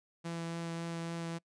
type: tone with vibrato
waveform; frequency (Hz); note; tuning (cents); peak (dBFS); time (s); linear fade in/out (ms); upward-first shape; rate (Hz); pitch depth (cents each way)
sawtooth; 167.4; E3; +27; -33; 0.24-1.39; 20; triangle; 3.6; 11
effects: noise-tail reverb RT60 0.1 s tail -25 dB re dry + resampled to 22050 Hz